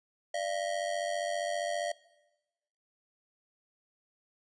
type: ring-modulated tone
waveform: square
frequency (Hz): 639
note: D#5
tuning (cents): +46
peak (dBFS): -29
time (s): 0.34-1.92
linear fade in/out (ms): 5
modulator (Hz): 47.5
effects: noise-tail reverb RT60 1.0 s tail -19 dB re dry + resampled to 22050 Hz